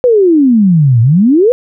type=exponential two-way sweep; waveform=sine; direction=down then up; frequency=514 to 110.8 to 514 Hz; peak=-4 dBFS; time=0.04-1.52 s; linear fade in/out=0 ms; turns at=1.01 s; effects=none